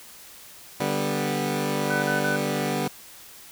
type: chord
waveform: 15% pulse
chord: G major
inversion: second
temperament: equal with one note detuned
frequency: 146.83 / 196 / 245.2 Hz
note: D3 / G3 / B3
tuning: 0 / 0 / -12 cents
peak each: -22 dBFS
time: 0.8-2.88 s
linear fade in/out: 5 ms
type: tone bursts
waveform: sine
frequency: 1500 Hz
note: F#6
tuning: 23 cents sharp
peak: -25 dBFS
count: 3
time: 1.9-2.368 s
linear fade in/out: 10 ms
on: 130 ms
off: 39 ms
effects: white hiss -46 dBFS RMS until 3.51 s